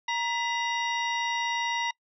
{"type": "harmonic tone with a mistuned harmonic", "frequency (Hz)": 941, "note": "A#5", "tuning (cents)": 16, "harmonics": [1, 2, 3, 4, 5, 6], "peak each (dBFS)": [-29, -31, -36, -37, -51, -41], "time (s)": [0.08, 1.91], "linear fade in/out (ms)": 5, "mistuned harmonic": 2, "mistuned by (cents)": 100, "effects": ["noise-tail reverb RT60 0.1 s tail -26 dB re dry"]}